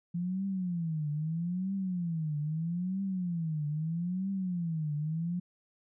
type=tone with vibrato; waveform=sine; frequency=170 Hz; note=F3; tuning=46 cents flat; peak=-30 dBFS; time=0.14-5.4 s; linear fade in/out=10 ms; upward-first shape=triangle; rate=0.78 Hz; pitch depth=260 cents each way; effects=none